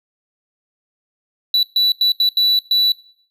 triangle tone bursts at uneven times, 3951 Hz, B7, in tune, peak -10 dBFS, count 6, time 1.54-1.63 / 1.76-1.92 / 2.01-2.12 / 2.2-2.29 / 2.37-2.59 / 2.71-2.92 s, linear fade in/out 2 ms, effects noise-tail reverb RT60 0.6 s tail -21 dB re dry

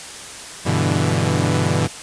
sawtooth chord, E minor seventh, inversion first, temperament equal with one note detuned, 98 / 123.47 / 146.07 / 164.81 Hz, G2 / B2 / D3 / E3, 0 / 0 / -9 / 0 cents, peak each -18 dBFS, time 0.65-1.88 s, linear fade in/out 20 ms, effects white hiss -34 dBFS RMS until 2.02 s + resampled to 22050 Hz

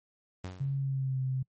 sawtooth tone with exponential decay, 92.2 Hz, F#2, 6 cents flat, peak -31 dBFS, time 0.44-0.87 s, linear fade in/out 5 ms, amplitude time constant 92 ms
sine tone with pitch glide, 137.6 to 130.86 Hz, C#3 to C3, -12 to +1 cents, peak -28 dBFS, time 0.6-1.43 s, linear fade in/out 10 ms, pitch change -87 cents, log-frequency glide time 0.76-1.2 s
effects noise-tail reverb RT60 0.1 s tail -25 dB re dry + MP3 32 kbps

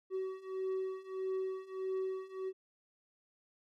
triangle beating tone pair, 377.5 / 379.1 Hz, F#4 / F#4, +35 / +42 cents, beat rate 1.6 Hz, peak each -38 / -36 dBFS, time 0.1-2.53 s, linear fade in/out 50 ms, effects none

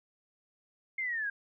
sine linear sweep, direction down, 2140 to 1590 Hz, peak -31 dBFS, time 0.98-1.3 s, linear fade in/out 5 ms, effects none

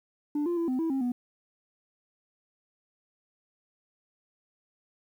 sine tone with pitch steps, 294.4 / 346.9 / 336 / 256.3 / 326.8 / 268.4 / 245.6 Hz, D4 / F4 / E4 / C4 / E4 / C4 / B3, +4 / -12 / +33 / -36 / -15 / +44 / -9 cents, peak -23 dBFS, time 0.35-1.12 s, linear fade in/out 5 ms, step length 110 ms, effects tanh soft clip ceiling -25 dBFS + 10-bit

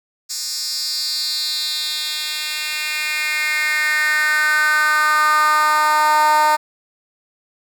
10% pulse tone with high-pass filter sweep, 304.5 Hz, D#4, 37 cents flat, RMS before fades -18 dBFS, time 0.29-6.57 s, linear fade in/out 20 ms, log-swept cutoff 5900 to 830 Hz, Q 4.1, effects none

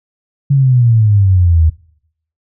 sine exponential sweep, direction down, 142.2 to 77.5 Hz, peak -6 dBFS, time 0.5-1.7 s, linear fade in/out 10 ms, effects noise-tail reverb RT60 0.7 s tail -22 dB re dry

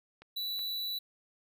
clicks, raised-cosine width 0.3 ms, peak -35 dBFS, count 2, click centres 0.22 / 0.592 s
square tone, 3951 Hz, B7, in tune, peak -34 dBFS, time 0.36-0.99 s, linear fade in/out 10 ms
effects none

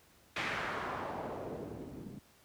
white noise with low-pass filter sweep, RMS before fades -40 dBFS, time 0.36-2.19 s, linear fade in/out 5 ms, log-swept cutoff 2400 to 200 Hz, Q 1.5, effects pink hiss -64 dBFS RMS until 2.44 s + high-pass 60 Hz 12 dB/octave

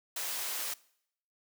white high-pass noise, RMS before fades -36 dBFS, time 0.16-0.74 s, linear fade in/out 5 ms, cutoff 480 Hz, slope 12 dB/octave, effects noise-tail reverb RT60 0.7 s tail -22 dB re dry

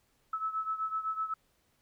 sine beating tone pair, 1300 / 1307.9 Hz, E6 / E6, -24 / -14 cents, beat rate 7.9 Hz, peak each -33 / -37 dBFS, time 0.33-1.34 s, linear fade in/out 5 ms, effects pink hiss -72 dBFS RMS until 1.81 s

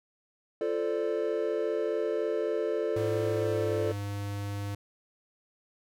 triangle chord, D minor seventh, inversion first, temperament equal with one note detuned, 345.4 / 440 / 523.3 / 587.3 Hz, F4 / A4 / C5 / D5, -19 / 0 / 0 / 0 cents, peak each -32 / -28 / -34 / -32 dBFS, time 0.61-3.92 s, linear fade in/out 2 ms
square tone with pitch glide, 106.4 to 101.19 Hz, G#2 to G#2, +42 to -45 cents, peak -33 dBFS, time 2.96-4.75 s, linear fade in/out 5 ms, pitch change -87 cents, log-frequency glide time 3.33-3.86 s
effects none

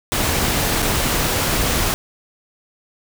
pink noise with dropouts, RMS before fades -19 dBFS, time 0.12-1.94 s, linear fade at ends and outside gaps 0 ms, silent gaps 0.821-0.826 s, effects none

